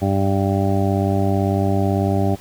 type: harmonic tone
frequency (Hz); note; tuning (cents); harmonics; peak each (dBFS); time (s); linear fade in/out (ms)
98; G2; 0; 1 / 2 / 3 / 4 / 6 / 7 / 8; -19 / -22 / -24 / -25 / -27 / -27 / -28; 0.01-2.36; 20
effects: pink hiss -43 dBFS RMS until 2.4 s